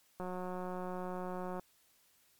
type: click train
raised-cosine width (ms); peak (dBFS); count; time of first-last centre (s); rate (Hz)
1; -28; 255; 0.2-1.596; 182
effects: white hiss -69 dBFS RMS until 2.39 s + MP3 96 kbps